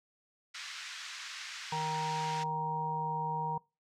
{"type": "band-pass noise", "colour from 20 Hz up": "pink", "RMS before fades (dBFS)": -44, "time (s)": [0.54, 2.44], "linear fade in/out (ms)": 10, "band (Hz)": [1400, 6400], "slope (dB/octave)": 24}
{"type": "harmonic tone", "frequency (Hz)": 156.6, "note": "D#3", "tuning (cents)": 11, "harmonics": [1, 3, 5, 6], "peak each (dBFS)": [-39, -44, -41, -33], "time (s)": [1.72, 3.58], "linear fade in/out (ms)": 5}
{"effects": ["noise-tail reverb RT60 0.3 s tail -25 dB re dry"]}